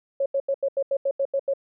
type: tone bursts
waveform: sine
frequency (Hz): 550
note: C#5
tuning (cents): -14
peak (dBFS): -20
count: 10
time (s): 0.2-1.537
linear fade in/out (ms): 5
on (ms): 59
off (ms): 83
effects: none